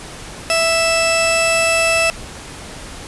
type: tone pair together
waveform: sawtooth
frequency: 659.2 / 2637 Hz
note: E5 / E7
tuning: 0 / 0 cents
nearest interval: 2 octaves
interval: 2400 cents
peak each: -12 dBFS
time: 0.5-2.1 s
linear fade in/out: 0 ms
effects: pink hiss -33 dBFS RMS until 3.07 s + resampled to 24000 Hz